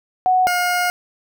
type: tone pair in turn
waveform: sine / 20% pulse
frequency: 740 / 714.8 Hz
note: F#5 / F5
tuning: 0 / +40 cents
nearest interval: minor second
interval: 60 cents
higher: first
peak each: -12 dBFS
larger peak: neither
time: 0.26-0.47 / 0.47-0.9 s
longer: second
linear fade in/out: 0 ms
effects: none